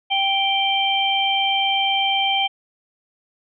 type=harmonic tone; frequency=784 Hz; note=G5; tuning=in tune; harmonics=1 / 3 / 4; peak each=-21 / -24 / -20 dBFS; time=0.1-2.48 s; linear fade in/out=20 ms; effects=none